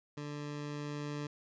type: tone with level ramp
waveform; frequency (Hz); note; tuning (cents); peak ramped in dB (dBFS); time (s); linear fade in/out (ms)
20% pulse; 146.83; D3; 0; -35 to -32; 0.17-1.27; 5
effects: resampled to 16000 Hz